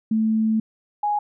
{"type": "tone pair in turn", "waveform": "sine", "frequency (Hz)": [220, 830.6], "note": ["A3", "G#5"], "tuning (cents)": [0, 0], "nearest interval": "octave + major seventh", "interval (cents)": 2300, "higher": "second", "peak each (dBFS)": [-17, -19], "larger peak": "first", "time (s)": [[0.11, 0.6], [1.03, 1.19]], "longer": "first", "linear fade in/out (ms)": 5, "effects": []}